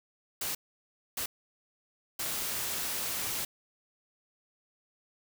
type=noise bursts at uneven times; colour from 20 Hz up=white; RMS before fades=-34 dBFS; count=3; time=0.41-0.55 / 1.17-1.26 / 2.19-3.45 s; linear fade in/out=5 ms; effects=none